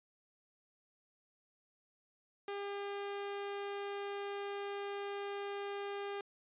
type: tone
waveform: sawtooth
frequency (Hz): 402.3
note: G4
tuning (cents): +45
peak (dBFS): -35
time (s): 2.48-6.21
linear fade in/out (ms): 2
effects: resampled to 8000 Hz